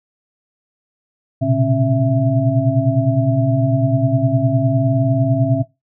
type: tone cluster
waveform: sine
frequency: 117.6 / 127.1 / 137.3 / 271.3 / 661 Hz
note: A#2 / C3 / C#3 / C#4 / E5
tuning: +16 / -50 / -16 / -37 / +5 cents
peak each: -19 dBFS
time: 1.41-5.63 s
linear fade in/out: 20 ms
effects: noise-tail reverb RT60 0.2 s tail -18 dB re dry